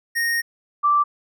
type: tone pair in turn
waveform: square / sine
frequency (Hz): 1858 / 1170.5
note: A#6 / D6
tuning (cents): -6 / -6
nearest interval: minor sixth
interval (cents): 800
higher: first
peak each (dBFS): -20 / -14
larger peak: second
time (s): 0.15-0.42 / 0.83-1.04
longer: first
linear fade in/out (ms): 20
effects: none